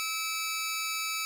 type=tone pair together; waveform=15% pulse; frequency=1297 / 2311 Hz; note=E6 / D7; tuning=-28 / -28 cents; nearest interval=minor seventh; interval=1000 cents; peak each=-27 dBFS; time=0-1.25 s; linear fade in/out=0 ms; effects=none